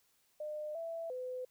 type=tone with pitch steps; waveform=sine; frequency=605 / 663 / 506 Hz; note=D#5 / E5 / B4; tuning=-49 / +10 / +42 cents; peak=-38 dBFS; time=0.4-1.45 s; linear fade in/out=5 ms; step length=350 ms; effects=white hiss -73 dBFS RMS until 1.5 s